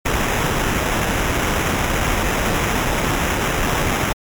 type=noise with sample-and-hold; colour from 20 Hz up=pink; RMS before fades=-19 dBFS; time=0.05-4.13 s; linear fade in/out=10 ms; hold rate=4410 Hz; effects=MP3 96 kbps